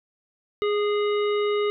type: harmonic tone with a mistuned harmonic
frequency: 415.3 Hz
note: G#4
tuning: in tune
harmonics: 1 / 3 / 5 / 7 / 9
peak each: -21 / -31 / -35 / -38 / -40 dBFS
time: 0.62-1.7 s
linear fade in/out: 0 ms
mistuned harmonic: 3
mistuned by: -18 cents
effects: none